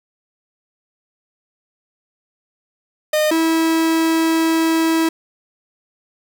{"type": "tone pair in turn", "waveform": "45% pulse", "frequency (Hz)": [612, 325.2], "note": ["D#5", "E4"], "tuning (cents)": [-29, -23], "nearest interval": "major seventh", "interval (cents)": 1094, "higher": "first", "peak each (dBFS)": -14, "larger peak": "neither", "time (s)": [[3.13, 3.31], [3.31, 5.09]], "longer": "second", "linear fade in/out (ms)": 5, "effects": ["7-bit"]}